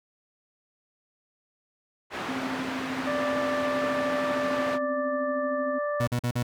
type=band-pass noise; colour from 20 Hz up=white; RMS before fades=-34 dBFS; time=2.1-4.79 s; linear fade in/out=50 ms; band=120 to 1700 Hz; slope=12 dB/octave
type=tone with tremolo; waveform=sine; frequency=261.6 Hz; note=C4; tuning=in tune; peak=-29 dBFS; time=2.28-5.79 s; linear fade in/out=10 ms; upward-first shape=sine; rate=13 Hz; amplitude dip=55%
type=harmonic tone; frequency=587.3 Hz; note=D5; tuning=in tune; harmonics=1 / 2 / 3; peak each=-27 / -33 / -37 dBFS; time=3.07-6.07 s; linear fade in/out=5 ms
type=tone bursts; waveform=30% pulse; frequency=121.5 Hz; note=B2; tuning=28 cents flat; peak=-22 dBFS; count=4; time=6-6.429 s; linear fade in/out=5 ms; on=75 ms; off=43 ms
effects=none